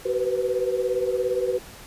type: tone cluster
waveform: sine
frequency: 378 / 487.7 / 505 Hz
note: F#4 / B4 / B4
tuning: +37 / -22 / +39 cents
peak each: -26 dBFS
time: 0.05-1.59 s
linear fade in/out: 10 ms
effects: pink hiss -44 dBFS RMS until 1.86 s + resampled to 32000 Hz